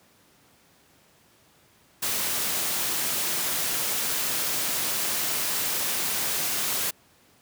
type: noise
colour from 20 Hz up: white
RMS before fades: -27 dBFS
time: 2.02-6.91 s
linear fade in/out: 10 ms
effects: pink hiss -59 dBFS RMS until 7.41 s + high-pass 100 Hz 12 dB/octave